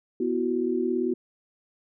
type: chord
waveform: sine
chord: B suspended fourth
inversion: none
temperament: equal with one note detuned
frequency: 246.9 / 332.1 / 370 Hz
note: B3 / E4 / F#4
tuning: 0 / +13 / 0 cents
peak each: -28 / -29 / -26 dBFS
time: 0.2-1.14 s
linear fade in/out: 5 ms
effects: none